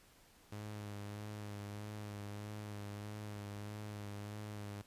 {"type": "tone with vibrato", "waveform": "sawtooth", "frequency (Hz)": 103.83, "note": "G#2", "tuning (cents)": 0, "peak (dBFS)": -40, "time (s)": [0.52, 4.82], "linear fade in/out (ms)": 5, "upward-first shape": "sine", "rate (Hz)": 1.6, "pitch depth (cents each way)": 30, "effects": ["pink hiss -65 dBFS RMS until 4.86 s", "resampled to 32000 Hz"]}